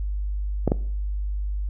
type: clicks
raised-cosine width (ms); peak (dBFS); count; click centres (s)
2; -6; 2; 0.677 / 0.719
effects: noise-tail reverb RT60 0.6 s tail -20 dB re dry + added 50 Hz sine -24 dBFS peak until 1.69 s